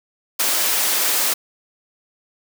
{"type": "high-pass noise", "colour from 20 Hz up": "white", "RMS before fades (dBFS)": -19, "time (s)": [0.39, 1.34], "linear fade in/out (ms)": 10, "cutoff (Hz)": 330, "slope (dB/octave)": 12, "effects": []}